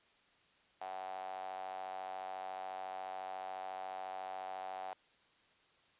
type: tone with high-pass filter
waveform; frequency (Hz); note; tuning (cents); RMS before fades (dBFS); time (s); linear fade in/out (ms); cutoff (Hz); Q
sawtooth; 94.1; F#2; +30; -44; 0.81-4.93; 0; 740; 8.9
effects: white hiss -69 dBFS RMS until 5.99 s + resampled to 8000 Hz